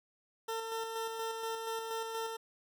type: tone with tremolo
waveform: 20% pulse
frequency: 450.7 Hz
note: A4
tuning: 42 cents sharp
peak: -30 dBFS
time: 0.48-2.37 s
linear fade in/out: 10 ms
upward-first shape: square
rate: 4.2 Hz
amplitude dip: 35%
effects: none